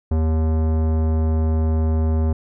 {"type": "tone with tanh clipping", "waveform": "sine", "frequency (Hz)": 79.4, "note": "D#2", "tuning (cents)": 36, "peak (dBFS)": -18, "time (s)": [0.11, 2.33], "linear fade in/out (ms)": 5, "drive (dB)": 18, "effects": []}